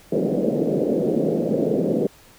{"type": "band-pass noise", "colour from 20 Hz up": "white", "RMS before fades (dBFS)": -21, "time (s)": [0.12, 2.07], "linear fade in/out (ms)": 5, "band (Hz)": [150, 560], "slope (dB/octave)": 48, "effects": ["pink hiss -50 dBFS RMS until 2.38 s"]}